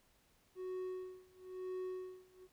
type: tone with tremolo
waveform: triangle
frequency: 370 Hz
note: F#4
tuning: in tune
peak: -37 dBFS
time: 0.55-2.48 s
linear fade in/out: 50 ms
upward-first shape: sine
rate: 1 Hz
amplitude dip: 95%
effects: pink hiss -72 dBFS RMS until 2.52 s